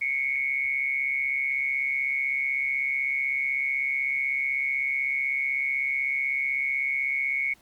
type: tone with amplitude modulation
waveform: sine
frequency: 2207 Hz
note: C#7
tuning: 8 cents flat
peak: -21 dBFS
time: 0.01-7.54 s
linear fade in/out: 10 ms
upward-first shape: sine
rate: 136 Hz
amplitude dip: 65%
effects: pink hiss -59 dBFS RMS until 7.61 s + Opus 48 kbps